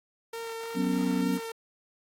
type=tone with vibrato; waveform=sawtooth; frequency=456.7 Hz; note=A#4; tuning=36 cents flat; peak=-31 dBFS; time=0.33-1.52 s; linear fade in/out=5 ms; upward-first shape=sine; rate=3.3 Hz; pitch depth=11 cents each way
type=chord; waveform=sine; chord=F# suspended fourth; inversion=none; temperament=equal; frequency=185 / 246.9 / 277.2 Hz; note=F#3 / B3 / C#4; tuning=0 / 0 / 0 cents; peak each=-29 dBFS; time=0.74-1.4 s; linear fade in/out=50 ms
type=noise with exponential growth; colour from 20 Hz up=white; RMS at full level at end=-43 dBFS; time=0.93-1.37 s; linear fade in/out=2 ms; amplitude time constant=95 ms
effects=AAC 48 kbps